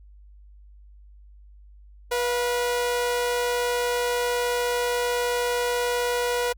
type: tone pair together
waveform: sawtooth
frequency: 486.7 / 700.7 Hz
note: B4 / F5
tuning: -25 / +6 cents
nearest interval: tritone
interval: 631 cents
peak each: -19 / -31 dBFS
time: 2.11-6.53 s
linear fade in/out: 10 ms
effects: added 50 Hz sine -46 dBFS peak until 6.57 s + Opus 48 kbps